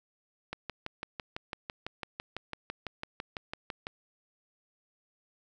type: click train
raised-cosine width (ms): 0.3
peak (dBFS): -20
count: 21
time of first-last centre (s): 0.53-3.869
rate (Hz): 5.99
effects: none